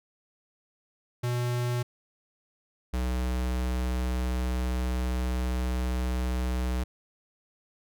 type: tone pair in turn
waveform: square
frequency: 122 / 62.5 Hz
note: B2 / B1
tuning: -21 / +21 cents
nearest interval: octave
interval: 1158 cents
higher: first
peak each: -27 dBFS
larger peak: neither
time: 1.23-1.83 / 2.93-6.84 s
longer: second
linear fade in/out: 10 ms
effects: none